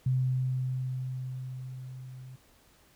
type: tone with level ramp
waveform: sine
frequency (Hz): 128.8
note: C3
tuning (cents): -27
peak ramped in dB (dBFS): -23 to -43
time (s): 0.06-2.36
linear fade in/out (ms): 5
effects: pink hiss -62 dBFS RMS until 2.95 s